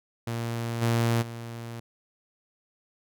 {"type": "tone with level steps", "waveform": "sawtooth", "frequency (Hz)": 116.54, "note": "A#2", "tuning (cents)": 0, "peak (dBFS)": [-25, -18, -32], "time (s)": [0.27, 1.8], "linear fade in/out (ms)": 5, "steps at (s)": [0.81, 1.21], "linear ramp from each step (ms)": 20, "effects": []}